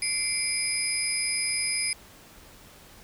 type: tone cluster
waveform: sine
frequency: 2088 / 2326 / 5010 / 9070 / 10690 Hz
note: C7 / D7 / D#8 / C#9 / E9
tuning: -4 / -17 / +11 / +39 / +23 cents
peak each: -36 / -32 / -30 / -34 / -30 dBFS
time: 0.02-1.93 s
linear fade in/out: 2 ms
effects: pink hiss -51 dBFS RMS until 3.03 s